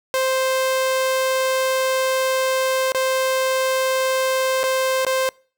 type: tone with dropouts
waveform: sawtooth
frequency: 523.3 Hz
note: C5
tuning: in tune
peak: -14 dBFS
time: 0.14-5.29 s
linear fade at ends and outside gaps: 0 ms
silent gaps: 2.92-2.947 / 4.632-4.638 / 5.049-5.066 s
effects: noise-tail reverb RT60 0.4 s tail -25 dB re dry